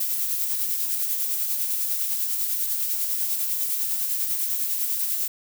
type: noise with tremolo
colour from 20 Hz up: violet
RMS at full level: -24 dBFS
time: 0-5.28 s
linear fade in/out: 5 ms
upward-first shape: sine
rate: 10 Hz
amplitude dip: 35%
effects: none